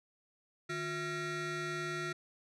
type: ring-modulated tone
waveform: 25% pulse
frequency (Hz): 509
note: C5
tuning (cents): -48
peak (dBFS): -29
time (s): 0.69-2.13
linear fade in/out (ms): 10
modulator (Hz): 865
effects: low-pass 7000 Hz 12 dB/octave